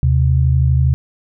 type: tone pair together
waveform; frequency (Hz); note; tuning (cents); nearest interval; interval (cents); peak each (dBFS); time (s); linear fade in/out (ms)
sine; 77.83 / 130.2; D#2 / C3; +1 / -8; major sixth; 891; -13; 0.03-0.94; 0
effects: none